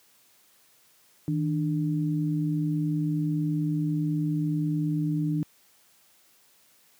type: tone pair together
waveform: sine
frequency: 158.12 / 296.6 Hz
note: D#3 / D4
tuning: +28 / +17 cents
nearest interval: major seventh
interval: 1089 cents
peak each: -25 / -28 dBFS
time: 1.28-5.43 s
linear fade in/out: 0 ms
effects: white hiss -61 dBFS RMS until 6.99 s + high-pass 100 Hz 12 dB/octave